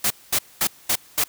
white noise bursts, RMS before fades -20 dBFS, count 5, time 0.04-1.24 s, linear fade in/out 5 ms, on 64 ms, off 220 ms, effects white hiss -50 dBFS RMS until 1.28 s

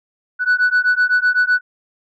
sine beating tone pair, 1480 / 1487.9 Hz, F#6 / F#6, 0 / +9 cents, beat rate 7.9 Hz, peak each -14 dBFS, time 0.39-1.61 s, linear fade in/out 50 ms, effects tanh soft clip ceiling -9 dBFS

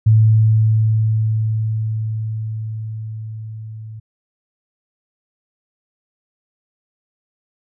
sine tone with level ramp, 109.8 Hz, A2, 3 cents flat, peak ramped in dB -7 to -30 dBFS, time 0.06-4 s, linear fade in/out 10 ms, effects none

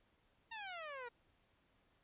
15% pulse exponential sweep, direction down, 931 to 466.2 Hz, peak -39 dBFS, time 0.51-1.09 s, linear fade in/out 10 ms, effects pink hiss -75 dBFS RMS until 2.03 s + resampled to 8000 Hz

